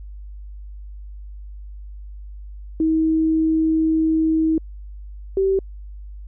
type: tone pair in turn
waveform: sine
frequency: 318.9 / 386 Hz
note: D#4 / G4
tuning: +43 / -27 cents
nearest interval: minor third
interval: 330 cents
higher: second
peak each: -15 dBFS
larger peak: neither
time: 2.8-4.58 / 5.37-5.59 s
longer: first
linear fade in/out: 2 ms
effects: added 50 Hz sine -33 dBFS peak until 6.27 s